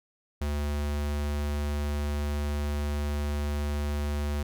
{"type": "tone", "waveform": "square", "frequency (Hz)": 73.2, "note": "D2", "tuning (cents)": -5, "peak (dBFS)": -28, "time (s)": [0.41, 4.43], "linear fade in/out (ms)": 5, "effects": []}